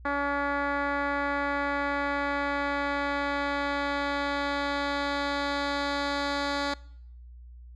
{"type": "tone with low-pass filter sweep", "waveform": "10% pulse", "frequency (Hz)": 283.8, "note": "C#4", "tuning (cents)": 41, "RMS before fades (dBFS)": -29, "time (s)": [0.05, 6.74], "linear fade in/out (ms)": 5, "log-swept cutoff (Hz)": [1700, 4600], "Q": 1.5, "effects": ["noise-tail reverb RT60 0.7 s tail -23 dB re dry", "added 60 Hz sine -44 dBFS peak until 7.75 s"]}